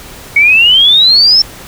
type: exponential sweep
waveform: sine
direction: up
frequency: 2217 to 5410 Hz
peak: -3 dBFS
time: 0.36-1.42 s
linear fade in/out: 5 ms
effects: pink hiss -31 dBFS RMS until 1.67 s